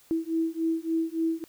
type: beating tone pair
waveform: sine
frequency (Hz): 324.7 / 328.2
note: E4 / E4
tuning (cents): -26 / -8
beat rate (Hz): 3.5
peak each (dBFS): -28 / -28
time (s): 0.11-1.44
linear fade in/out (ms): 0
effects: white hiss -58 dBFS RMS until 1.48 s